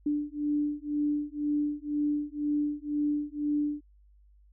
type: beating tone pair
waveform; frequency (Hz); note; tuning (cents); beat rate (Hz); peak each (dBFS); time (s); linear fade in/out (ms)
sine; 293.7 / 295.7; D4 / D4; 0 / +12; 2; -30; 0.06-3.81; 5
effects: added 50 Hz sine -56 dBFS peak until 4.52 s